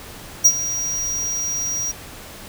square tone with ADSR envelope, 5740 Hz, F8, 47 cents sharp, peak -7 dBFS, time 0.44-1.92 s, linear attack 16 ms, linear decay 59 ms, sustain -15 dB, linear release 13 ms, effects pink hiss -38 dBFS RMS until 2.48 s

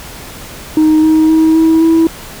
sine tone with pitch steps, 311.1 / 314.9 / 318.7 / 322.6 / 326.6 Hz, D#4 / D#4 / D#4 / E4 / E4, 0 / +21 / +42 / -37 / -16 cents, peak -3 dBFS, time 0.77-2.07 s, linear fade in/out 2 ms, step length 260 ms, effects tanh soft clip ceiling -4 dBFS + pink hiss -30 dBFS RMS until 2.4 s

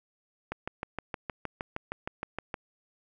click train, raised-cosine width 0.5 ms, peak -18 dBFS, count 14, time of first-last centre 0.52-2.542 s, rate 6.43 Hz, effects none

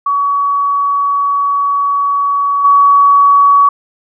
sine tone with level steps, 1130 Hz, C#6, 33 cents sharp, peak -10 / -4 dBFS, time 0.06-3.69 s, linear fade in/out 5 ms, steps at 2.64 s, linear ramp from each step 10 ms, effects none

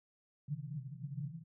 white band-pass noise, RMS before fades -43 dBFS, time 0.48-1.44 s, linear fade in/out 10 ms, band 130 to 160 Hz, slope 96 dB/octave, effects none

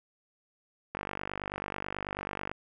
click train, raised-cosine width 0.5 ms, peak -19 dBFS, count 78, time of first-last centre 0.95-2.515 s, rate 49.2 Hz, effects none

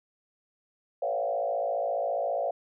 sine tone with frequency modulation, 622.3 Hz, D#5, in tune, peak -26 dBFS, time 1.02-2.51 s, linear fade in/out 5 ms, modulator 54.7 Hz, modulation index 2.1, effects none

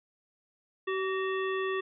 harmonic tone with a mistuned harmonic, 382 Hz, G4, 45 cents flat, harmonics 1 / 3 / 5 / 7 / 9, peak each -30 / -36 / -37 / -43 / -46 dBFS, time 0.87-1.81 s, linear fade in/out 10 ms, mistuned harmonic 5, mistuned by -54 cents, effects none

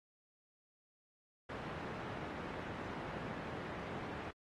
pink band-pass noise, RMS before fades -45 dBFS, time 1.49-4.31 s, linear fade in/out 5 ms, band 110 to 1800 Hz, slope 12 dB/octave, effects AAC 32 kbps

